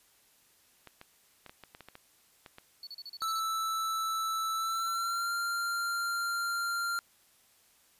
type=clicks; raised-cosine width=0.3 ms; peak=-31 dBFS; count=11; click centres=0.873 / 1.014 / 1.463 / 1.495 / 1.637 / 1.749 / 1.807 / 1.886 / 1.954 / 2.462 / 2.584 s
type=tone bursts; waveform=triangle; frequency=4435 Hz; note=C#8; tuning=in tune; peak=-40 dBFS; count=8; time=2.83-3.395 s; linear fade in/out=2 ms; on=40 ms; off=35 ms
type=tone with pitch glide; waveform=square; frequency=1318.5 to 1387.3 Hz; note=E6 to F6; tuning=0 to -12 cents; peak=-31 dBFS; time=3.22-6.99 s; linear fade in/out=0 ms; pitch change=+88 cents; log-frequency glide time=4.55-5.32 s
effects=white hiss -65 dBFS RMS until 7.99 s + resampled to 32000 Hz